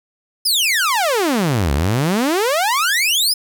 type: exponential two-way sweep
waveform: sawtooth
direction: down then up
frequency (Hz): 5274 to 65.8 to 5274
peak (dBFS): -11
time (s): 0.45-3.34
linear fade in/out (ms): 10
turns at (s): 1.73
effects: 8-bit